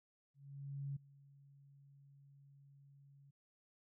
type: tone with ADSR envelope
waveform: sine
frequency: 139.7 Hz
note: C#3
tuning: 14 cents sharp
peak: -39 dBFS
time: 0.34-3.31 s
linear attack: 620 ms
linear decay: 9 ms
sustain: -22 dB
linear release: 10 ms
effects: none